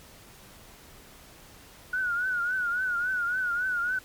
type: tone with vibrato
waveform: sine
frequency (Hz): 1459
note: F#6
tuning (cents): -25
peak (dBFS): -25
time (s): 1.93-3.99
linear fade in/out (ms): 5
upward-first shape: triangle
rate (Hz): 3.6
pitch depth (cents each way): 97
effects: pink hiss -51 dBFS RMS until 4.04 s + MP3 96 kbps